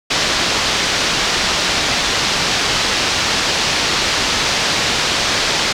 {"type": "low-pass noise", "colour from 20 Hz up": "white", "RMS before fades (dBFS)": -17, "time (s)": [0.1, 5.73], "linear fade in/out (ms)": 10, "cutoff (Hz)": 5500, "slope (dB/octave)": 24, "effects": []}